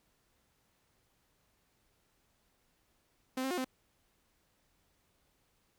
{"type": "tone with pitch steps", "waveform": "sawtooth", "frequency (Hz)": [258.8, 265.6, 359.5, 258.5], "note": ["C4", "C4", "F#4", "C4"], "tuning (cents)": [-19, 26, -50, -21], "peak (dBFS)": -29, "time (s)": [3.37, 3.646], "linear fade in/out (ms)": 5, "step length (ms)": 69, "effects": ["pink hiss -74 dBFS RMS until 5.78 s"]}